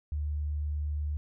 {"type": "tone", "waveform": "sine", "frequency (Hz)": 74.3, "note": "D2", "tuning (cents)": 21, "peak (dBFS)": -29, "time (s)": [0.12, 1.17], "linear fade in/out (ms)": 0, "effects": []}